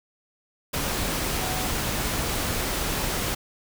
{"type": "tone in noise", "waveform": "sine", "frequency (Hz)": 745, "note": "F#5", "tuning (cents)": 12, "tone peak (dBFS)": -34, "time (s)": [1.41, 1.68], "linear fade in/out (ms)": 10, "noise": "pink", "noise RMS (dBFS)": -27, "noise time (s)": [0.73, 3.35], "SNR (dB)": -10, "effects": []}